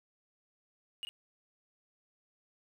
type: tone with echo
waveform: triangle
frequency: 2871 Hz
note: F7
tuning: 47 cents sharp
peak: -35 dBFS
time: 1.03-1.05 s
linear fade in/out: 0 ms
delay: 40 ms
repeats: 1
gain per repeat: -6 dB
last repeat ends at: 1.09 s
effects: none